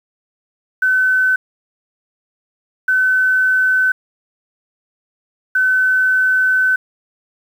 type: tone bursts at uneven times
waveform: sine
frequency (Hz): 1517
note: F#6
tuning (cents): +43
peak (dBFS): -11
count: 3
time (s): 0.82-1.36 / 2.88-3.92 / 5.55-6.76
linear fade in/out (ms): 5
effects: 7-bit